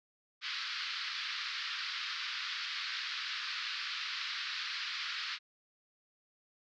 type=band-pass noise; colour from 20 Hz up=white; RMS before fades=-39 dBFS; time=0.41-5.39 s; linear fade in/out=50 ms; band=1200 to 4800 Hz; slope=48 dB/octave; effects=none